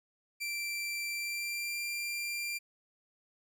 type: tone with pitch glide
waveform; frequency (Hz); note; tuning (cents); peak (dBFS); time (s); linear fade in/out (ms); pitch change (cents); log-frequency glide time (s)
sawtooth; 2349 to 2376; D7 to D7; 0 to +20; -31; 0.4-2.59; 20; +20; 1.12-1.8
effects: none